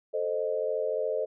sine chord, A diminished, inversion none, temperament equal with one note detuned, 440 / 523.3 / 617.2 Hz, A4 / C5 / Eb5, 0 / 0 / -14 cents, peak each -31 dBFS, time 0.13-1.26 s, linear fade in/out 20 ms, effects none

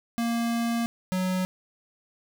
square tone pair in turn, 233.1 / 185.01 Hz, A#3 / F#3, 0 / 0 cents, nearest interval major third, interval 400 cents, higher first, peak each -25 dBFS, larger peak neither, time 0.18-0.86 / 1.12-1.45 s, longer first, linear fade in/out 0 ms, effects none

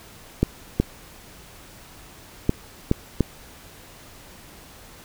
clicks, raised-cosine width 3 ms, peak -4 dBFS, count 5, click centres 0.43 / 0.8 / 2.494 / 2.914 / 3.207 s, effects pink hiss -46 dBFS RMS until 5.04 s

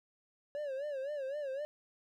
triangle tone with vibrato, 561 Hz, C#5, 21 cents sharp, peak -34 dBFS, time 0.55-1.65 s, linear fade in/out 0 ms, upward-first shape sine, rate 3.9 Hz, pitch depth 120 cents each way, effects none

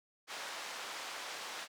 pink band-pass noise, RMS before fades -44 dBFS, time 0.27-1.68 s, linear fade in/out 50 ms, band 740 to 6300 Hz, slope 12 dB/octave, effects none

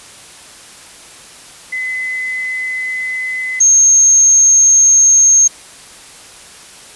sine tone pair in turn, 2027 / 6435 Hz, B6 / G8, +45 / +44 cents, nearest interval octave + minor sixth, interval 1999 cents, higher second, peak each -17 / -5 dBFS, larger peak second, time 1.72-3.6 / 3.6-5.48 s, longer neither, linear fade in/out 10 ms, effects white hiss -37 dBFS RMS until 6.95 s + resampled to 24000 Hz

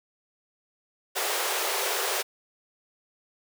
pink high-pass noise, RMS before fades -28 dBFS, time 1.15-2.23 s, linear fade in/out 20 ms, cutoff 370 Hz, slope 96 dB/octave, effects none

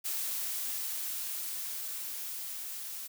blue noise with level ramp, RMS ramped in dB -34 to -41 dBFS, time 0.04-3.08 s, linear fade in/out 20 ms, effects none

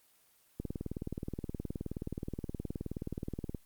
click train, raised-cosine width 3 ms, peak -24 dBFS, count 57, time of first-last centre 0.6-3.547 s, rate 19 Hz, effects white hiss -67 dBFS RMS until 3.65 s + Opus 24 kbps

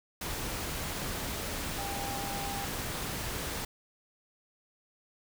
sine tone in noise, 798 Hz, G5, 31 cents sharp, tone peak -38 dBFS, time 1.78-2.65 s, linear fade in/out 5 ms, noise pink, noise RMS -36 dBFS, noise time 0.21-3.65 s, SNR -5 dB, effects none

